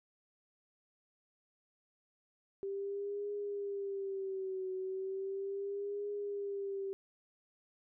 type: tone with vibrato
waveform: sine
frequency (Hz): 392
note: G4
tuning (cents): 0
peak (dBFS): -36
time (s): 2.63-6.93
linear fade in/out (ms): 0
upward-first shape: triangle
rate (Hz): 0.36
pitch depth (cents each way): 82
effects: none